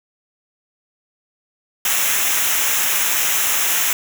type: noise with comb filter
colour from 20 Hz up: white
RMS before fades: -18 dBFS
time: 1.85-3.93 s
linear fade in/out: 2 ms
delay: 0.22 ms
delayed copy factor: -0.7
effects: none